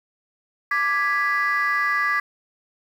sine chord, G# diminished, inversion second, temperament equal, 1174.7 / 1661.2 / 1975.5 Hz, D6 / G#6 / B6, 0 / 0 / 0 cents, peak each -22 dBFS, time 0.71-2.2 s, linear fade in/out 5 ms, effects tanh soft clip ceiling -14 dBFS + 8-bit

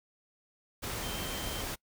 sine tone in noise, 3136 Hz, G7, in tune, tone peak -43 dBFS, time 1.02-1.63 s, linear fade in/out 20 ms, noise pink, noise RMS -37 dBFS, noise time 0.82-1.76 s, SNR -9 dB, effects noise-tail reverb RT60 0.1 s tail -24 dB re dry

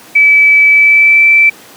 sine tone with pitch glide, 2300 to 2328 Hz, D7 to D7, -37 to -16 cents, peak -3 dBFS, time 0.15-1.5 s, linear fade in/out 10 ms, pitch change +21 cents, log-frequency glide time 0.71-1.25 s, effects pink hiss -36 dBFS RMS until 1.76 s + high-pass 200 Hz 12 dB/octave

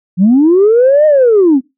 sine linear two-way sweep, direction up then down, 169.6 to 622.3 to 246.5 Hz, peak -3 dBFS, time 0.17-1.61 s, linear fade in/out 50 ms, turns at 1.06 s, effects noise-tail reverb RT60 0.2 s tail -21 dB re dry + tanh soft clip ceiling -1 dBFS

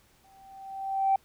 sine tone with exponential growth, 777 Hz, G5, 16 cents flat, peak -18 dBFS, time 0.24-1.16 s, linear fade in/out 5 ms, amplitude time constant 200 ms, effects tanh soft clip ceiling -15 dBFS + pink hiss -63 dBFS RMS until 1.24 s

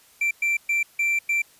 triangle tone bursts at uneven times, 2349 Hz, D7, in tune, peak -18 dBFS, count 5, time 0.21-0.31 / 0.42-0.57 / 0.69-0.83 / 0.99-1.19 / 1.29-1.42 s, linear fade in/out 5 ms, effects white hiss -55 dBFS RMS until 1.59 s + resampled to 32000 Hz

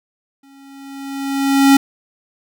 square tone with exponential growth, 274.8 Hz, C#4, 15 cents flat, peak -6 dBFS, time 0.43-1.77 s, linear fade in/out 5 ms, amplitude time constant 290 ms, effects none

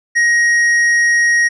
triangle tone with tanh clipping, 1883 Hz, A#6, 17 cents sharp, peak -11 dBFS, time 0.15-1.49 s, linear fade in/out 20 ms, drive 12 dB, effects resampled to 24000 Hz

